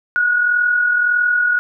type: tone pair together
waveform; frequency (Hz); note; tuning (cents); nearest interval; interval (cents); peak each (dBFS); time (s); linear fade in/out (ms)
sine; 1453.3 / 1495; F#6 / F#6; -31 / +17; unison; 48; -13 / -23; 0.16-1.59; 0
effects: none